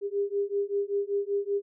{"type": "beating tone pair", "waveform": "sine", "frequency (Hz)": [400, 405.2], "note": ["G4", "G#4"], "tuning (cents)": [35, -43], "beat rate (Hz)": 5.2, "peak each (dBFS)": -29, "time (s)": [0.01, 1.62], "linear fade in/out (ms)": 50, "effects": []}